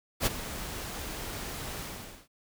pink noise with ADSR envelope, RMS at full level -24 dBFS, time 0.2-2.28 s, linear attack 60 ms, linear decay 25 ms, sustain -14 dB, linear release 480 ms, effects none

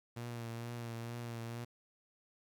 sawtooth tone with vibrato, 117.4 Hz, A#2, 13 cents sharp, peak -37 dBFS, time 0.16-1.65 s, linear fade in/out 10 ms, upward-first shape triangle, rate 2.2 Hz, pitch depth 38 cents each way, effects 11-bit

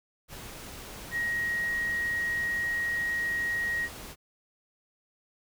sine tone in noise, 1887 Hz, A#6, 21 cents sharp, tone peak -27 dBFS, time 1.11-3.89 s, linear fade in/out 50 ms, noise pink, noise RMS -43 dBFS, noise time 0.28-4.16 s, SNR +13 dB, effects none

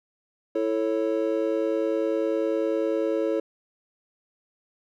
triangle chord, A major, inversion second, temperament just, 330 / 440 / 550 Hz, E4 / A4 / C#5, +2 / 0 / -14 cents, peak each -25 dBFS, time 0.55-3.4 s, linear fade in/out 5 ms, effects none

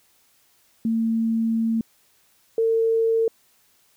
sine tone pair in turn, 226.1 / 452.2 Hz, A3 / A4, +47 / +47 cents, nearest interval octave, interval 1200 cents, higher second, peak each -19 / -17 dBFS, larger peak second, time 0.85-1.81 / 2.58-3.28 s, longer first, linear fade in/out 2 ms, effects white hiss -61 dBFS RMS until 3.96 s

